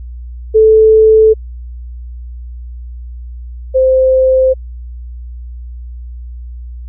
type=tone pair in turn; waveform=sine; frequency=437.9 / 520.8 Hz; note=A4 / C5; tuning=-8 / -8 cents; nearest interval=minor third; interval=300 cents; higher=second; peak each=-3 / -6 dBFS; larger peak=first; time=0.54-1.34 / 3.74-4.54 s; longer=neither; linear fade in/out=20 ms; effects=added 60 Hz sine -24 dBFS peak until 6.88 s